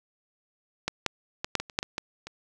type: clicks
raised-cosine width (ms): 0.2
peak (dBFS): -10 / -7 / -12 / -6 / -15 / -26 / -7 / -14 / -13 / -22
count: 10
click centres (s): 0.88 / 1.063 / 1.445 / 1.553 / 1.6 / 1.698 / 1.789 / 1.829 / 1.981 / 2.27
effects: none